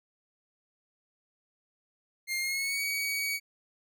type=tone with pitch glide; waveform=sawtooth; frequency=2118 to 2257 Hz; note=C7 to C#7; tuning=+21 to +31 cents; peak=-26 dBFS; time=2.27-3.4 s; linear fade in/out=50 ms; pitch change=+110 cents; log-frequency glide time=2.4-2.81 s; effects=none